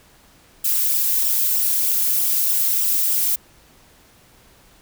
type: noise with flanger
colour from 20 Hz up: violet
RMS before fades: -19 dBFS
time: 0.64-3.36 s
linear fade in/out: 10 ms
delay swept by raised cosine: 0.45 to 4.15 ms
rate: 3.2 Hz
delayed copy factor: -0.85
effects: pink hiss -52 dBFS RMS until 4.81 s